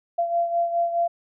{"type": "beating tone pair", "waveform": "sine", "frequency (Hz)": [684, 688.8], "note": ["F5", "F5"], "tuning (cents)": [-36, -24], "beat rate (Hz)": 4.8, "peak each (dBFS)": [-21, -28], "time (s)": [0.18, 1.08], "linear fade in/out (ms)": 10, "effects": []}